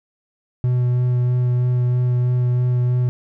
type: tone with vibrato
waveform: triangle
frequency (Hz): 123.9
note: B2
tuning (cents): +6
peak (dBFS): -13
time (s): 0.64-3.09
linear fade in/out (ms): 0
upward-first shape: sine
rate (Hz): 3.1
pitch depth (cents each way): 11
effects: none